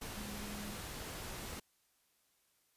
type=tone in noise; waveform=sine; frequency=206.7 Hz; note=G#3; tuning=8 cents flat; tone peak=-46 dBFS; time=0.15-0.77 s; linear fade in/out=10 ms; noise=pink; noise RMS=-45 dBFS; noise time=0.01-1.6 s; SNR=-4 dB; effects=white hiss -75 dBFS RMS until 2.76 s + resampled to 32000 Hz